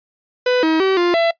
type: tone with pitch steps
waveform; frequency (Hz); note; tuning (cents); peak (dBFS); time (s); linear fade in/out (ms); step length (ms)
45% pulse; 498.6 / 318.9 / 383 / 349.9 / 670; B4 / D#4 / G4 / F4 / E5; +16 / +43 / -40 / +3 / +28; -13; 0.46-1.31; 5; 170
effects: noise-tail reverb RT60 0.1 s tail -20 dB re dry + resampled to 11025 Hz

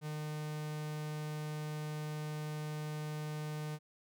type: tone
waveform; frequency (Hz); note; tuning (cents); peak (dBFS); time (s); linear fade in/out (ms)
45% pulse; 152.1; D#3; -39; -38; 0.01-3.79; 50
effects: none

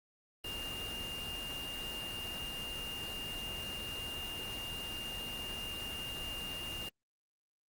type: tone in noise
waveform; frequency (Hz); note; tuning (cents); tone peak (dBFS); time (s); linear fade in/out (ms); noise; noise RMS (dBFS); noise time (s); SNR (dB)
sine; 2810; F7; +10; -40; 0.44-6.89; 5; pink; -44; 0.44-6.89; +1
effects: Opus 32 kbps

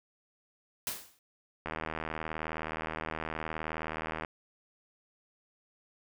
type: noise with exponential decay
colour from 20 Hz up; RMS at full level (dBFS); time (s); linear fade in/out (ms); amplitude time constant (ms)
white; -32; 0.87-1.19; 1; 69
type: click train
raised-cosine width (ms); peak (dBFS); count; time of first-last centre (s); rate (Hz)
0.5; -20; 206; 1.66-4.248; 79.2
effects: none

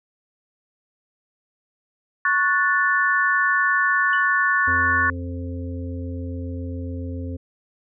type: chord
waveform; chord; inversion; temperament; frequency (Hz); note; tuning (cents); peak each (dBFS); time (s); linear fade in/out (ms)
sine; F# minor; second; equal with one note detuned; 1108.7 / 1472.3 / 1760; C#6 / F#6 / A6; 0 / -9 / 0; -22 / -21 / -20; 2.25-5.1; 2
type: tone with exponential decay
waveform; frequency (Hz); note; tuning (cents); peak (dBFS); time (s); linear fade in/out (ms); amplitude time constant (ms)
sine; 2971; F#7; +6; -30; 4.13-4.29; 2; 34
type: harmonic tone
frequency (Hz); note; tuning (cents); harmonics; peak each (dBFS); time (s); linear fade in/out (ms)
87.31; F2; 0; 1 / 3 / 5 / 6; -28 / -32 / -41 / -40; 4.67-7.37; 10
effects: none

